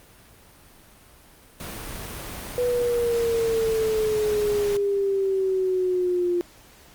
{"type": "noise", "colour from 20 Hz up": "pink", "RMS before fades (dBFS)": -35, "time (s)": [1.6, 4.77], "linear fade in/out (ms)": 2}
{"type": "exponential sweep", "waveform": "sine", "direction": "down", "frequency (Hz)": [493.9, 349.3], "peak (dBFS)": -20, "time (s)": [2.58, 6.41], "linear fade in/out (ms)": 0}
{"effects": ["pink hiss -51 dBFS RMS until 6.94 s", "Opus 32 kbps"]}